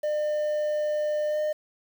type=tone with pitch glide; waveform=triangle; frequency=602 to 608.6 Hz; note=D5 to D#5; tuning=+43 to -38 cents; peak=-22 dBFS; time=0.03-1.53 s; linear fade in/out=10 ms; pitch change=+19 cents; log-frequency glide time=1.29-1.4 s; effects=8-bit